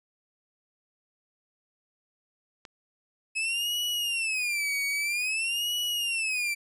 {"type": "click", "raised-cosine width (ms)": 0.2, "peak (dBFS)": -26, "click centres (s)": 2.652}
{"type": "tone with vibrato", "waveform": "40% pulse", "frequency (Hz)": 2566, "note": "E7", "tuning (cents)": -47, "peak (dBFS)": -26, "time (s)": [3.35, 6.55], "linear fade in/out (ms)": 20, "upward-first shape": "sine", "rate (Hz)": 0.51, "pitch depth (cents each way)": 230}
{"effects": ["resampled to 32000 Hz"]}